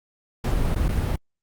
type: noise with dropouts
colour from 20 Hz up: brown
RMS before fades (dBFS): -22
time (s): 0.44-1.16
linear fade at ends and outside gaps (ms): 5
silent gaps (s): 0.749-0.759 / 0.883-0.889
effects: Opus 48 kbps